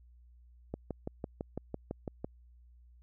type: click train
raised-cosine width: 2 ms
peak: -23 dBFS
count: 10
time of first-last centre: 0.74-2.245 s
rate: 5.98 Hz
effects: added 60 Hz sine -56 dBFS peak until 3.02 s